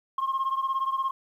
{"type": "beating tone pair", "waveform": "sine", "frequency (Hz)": [1066, 1083], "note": ["C6", "C#6"], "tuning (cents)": [32, -41], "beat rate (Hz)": 17, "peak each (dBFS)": [-25, -28], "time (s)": [0.18, 1.11], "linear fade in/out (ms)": 5, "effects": ["tanh soft clip ceiling -21 dBFS", "10-bit"]}